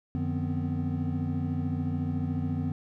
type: tone cluster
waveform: triangle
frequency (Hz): 92.5 / 151.8 / 179.5 / 248.1 / 262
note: F#2 / D#3 / F3 / B3 / C4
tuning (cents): 0 / -42 / +48 / +8 / +2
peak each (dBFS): -31 / -30 / -38 / -31 / -34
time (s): 0.15-2.72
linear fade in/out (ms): 0
effects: none